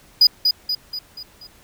triangle tone with echo, 4940 Hz, D#8, 13 cents flat, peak -6 dBFS, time 0.21-0.27 s, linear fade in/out 5 ms, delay 240 ms, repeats 5, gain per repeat -6 dB, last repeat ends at 1.47 s, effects tanh soft clip ceiling -3 dBFS + pink hiss -51 dBFS RMS until 1.63 s

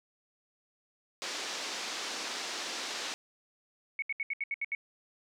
white band-pass noise, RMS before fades -38 dBFS, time 1.22-3.14 s, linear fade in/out 0 ms, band 250 to 6100 Hz, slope 24 dB/octave
sine tone bursts, 2217 Hz, C#7, in tune, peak -30 dBFS, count 8, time 3.99-4.75 s, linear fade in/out 2 ms, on 32 ms, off 72 ms
effects none

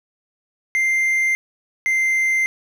triangle tone pair in turn, 2093 / 2085 Hz, C7 / C7, 0 / -7 cents, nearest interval unison, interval 7 cents, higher first, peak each -14 dBFS, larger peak neither, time 0.75-1.35 / 1.86-2.46 s, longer neither, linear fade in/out 0 ms, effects none

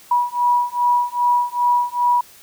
sine beating tone pair, 970 / 972.5 Hz, B5 / B5, -31 / -27 cents, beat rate 2.5 Hz, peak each -18 dBFS, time 0.11-2.21 s, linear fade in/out 5 ms, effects white hiss -46 dBFS RMS until 2.42 s

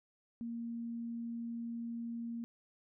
sine tone, 233.1 Hz, A#3, in tune, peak -38 dBFS, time 0.41-2.44 s, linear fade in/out 0 ms, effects none

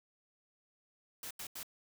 white noise bursts, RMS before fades -44 dBFS, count 3, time 1.23-1.631 s, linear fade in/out 2 ms, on 77 ms, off 85 ms, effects none

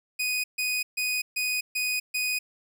sawtooth tone bursts, 2489 Hz, D#7, in tune, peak -22 dBFS, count 6, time 0.19-2.39 s, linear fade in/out 10 ms, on 250 ms, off 140 ms, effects none

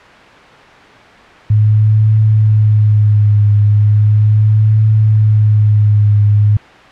sine tone with vibrato, 106.1 Hz, G#2, 38 cents sharp, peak -6 dBFS, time 1.5-6.57 s, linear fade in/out 5 ms, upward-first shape triangle, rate 0.37 Hz, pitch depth 41 cents each way, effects white hiss -37 dBFS RMS until 6.91 s + low-pass 2000 Hz 12 dB/octave

